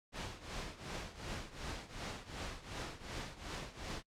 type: noise with tremolo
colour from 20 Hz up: pink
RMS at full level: -41 dBFS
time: 0.12-4.03 s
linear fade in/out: 50 ms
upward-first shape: triangle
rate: 2.7 Hz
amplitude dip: 85%
effects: noise-tail reverb RT60 0.1 s tail -26 dB re dry + low-pass 6000 Hz 12 dB/octave